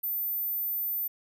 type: tone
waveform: sine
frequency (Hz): 14080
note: A9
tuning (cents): 0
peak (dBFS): -28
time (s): 0.03-1.08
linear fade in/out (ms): 10
effects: none